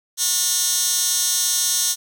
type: tone with high-pass filter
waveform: 15% pulse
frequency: 361.7 Hz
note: F#4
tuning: 39 cents flat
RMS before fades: -20 dBFS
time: 0.17-1.96 s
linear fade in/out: 50 ms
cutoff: 5700 Hz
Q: 1.5
effects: none